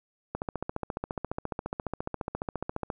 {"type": "click train", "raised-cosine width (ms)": 1, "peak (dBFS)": -17, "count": 38, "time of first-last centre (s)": [0.35, 2.902], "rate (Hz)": 14.5, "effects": []}